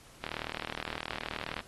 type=click train; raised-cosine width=0.3 ms; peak=-19 dBFS; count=54; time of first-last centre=0.24-1.592 s; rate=39.2 Hz; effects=pink hiss -56 dBFS RMS until 1.67 s + AAC 32 kbps